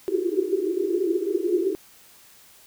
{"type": "band-pass noise", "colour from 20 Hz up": "pink", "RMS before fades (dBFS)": -24, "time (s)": [0.08, 1.75], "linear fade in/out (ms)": 0, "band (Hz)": [340, 400], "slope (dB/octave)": 96, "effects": ["white hiss -52 dBFS RMS until 2.66 s"]}